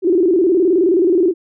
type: tone with vibrato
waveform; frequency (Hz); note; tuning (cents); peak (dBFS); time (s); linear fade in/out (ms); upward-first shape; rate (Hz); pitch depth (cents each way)
sine; 355.5; F4; +31; -10; 0.02-1.34; 50; square; 19; 120
effects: none